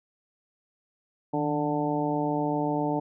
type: harmonic tone with a mistuned harmonic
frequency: 147.7 Hz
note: D3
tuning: 10 cents sharp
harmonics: 1 / 2 / 3 / 4 / 5 / 6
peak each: -33 / -28 / -33 / -33 / -33 / -32 dBFS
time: 1.33-3 s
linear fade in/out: 10 ms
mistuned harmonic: 1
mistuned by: +79 cents
effects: none